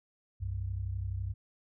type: tone pair together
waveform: sine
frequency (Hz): 64.64 / 96.6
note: C2 / G2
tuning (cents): -20 / -25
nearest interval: perfect fifth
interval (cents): 695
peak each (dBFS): -37 / -34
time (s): 0.4-1.34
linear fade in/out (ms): 20
effects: none